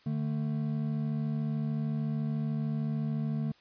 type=tone pair together; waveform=triangle; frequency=148.97 / 222.6 Hz; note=D3 / A3; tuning=+25 / +20 cents; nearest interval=perfect fifth; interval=695 cents; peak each=-29 / -31 dBFS; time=0.06-3.52 s; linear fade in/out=5 ms; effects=white hiss -62 dBFS RMS until 3.6 s + resampled to 11025 Hz